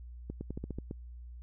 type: clicks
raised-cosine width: 3 ms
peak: -25 dBFS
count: 8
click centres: 0.3 / 0.41 / 0.506 / 0.575 / 0.64 / 0.707 / 0.786 / 0.911 s
effects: added 60 Hz sine -44 dBFS peak until 1.42 s